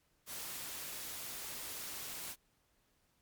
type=noise; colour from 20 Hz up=white; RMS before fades=-44 dBFS; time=0.26-2.36 s; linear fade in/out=50 ms; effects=pink hiss -75 dBFS RMS until 3.21 s + MP3 96 kbps